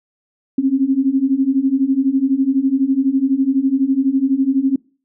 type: beating tone pair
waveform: sine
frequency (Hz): 261.6 / 273.6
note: C4 / C#4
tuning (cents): 0 / -23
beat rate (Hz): 12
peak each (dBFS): -17 / -15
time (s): 0.58-4.76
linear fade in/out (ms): 5
effects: noise-tail reverb RT60 0.4 s tail -25 dB re dry